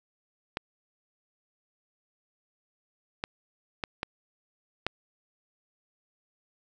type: clicks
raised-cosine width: 0.3 ms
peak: -14 / -14 / -14 / -14 / -11 dBFS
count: 5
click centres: 0.571 / 3.239 / 3.838 / 4.031 / 4.866 s
effects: none